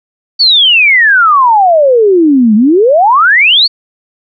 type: exponential two-way sweep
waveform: sine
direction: down then up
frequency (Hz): 4600 to 204.7 to 4600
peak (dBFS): -3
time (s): 0.39-3.68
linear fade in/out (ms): 20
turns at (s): 2.55
effects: none